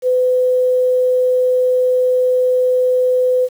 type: tone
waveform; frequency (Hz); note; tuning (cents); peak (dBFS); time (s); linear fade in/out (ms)
sine; 505; B4; +39; -11; 0.02-3.49; 50
effects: 7-bit